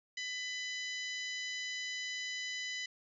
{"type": "harmonic tone", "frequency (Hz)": 999, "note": "B5", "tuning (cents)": 20, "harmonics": [2, 3, 4, 5, 6, 7], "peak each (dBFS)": [-40, -44, -46, -48, -50, -51], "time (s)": [0.17, 2.86], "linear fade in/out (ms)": 5, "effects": []}